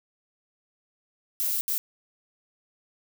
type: noise bursts at uneven times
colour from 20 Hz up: violet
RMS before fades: -27 dBFS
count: 2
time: 1.4-1.61 / 1.68-1.78 s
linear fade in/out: 0 ms
effects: none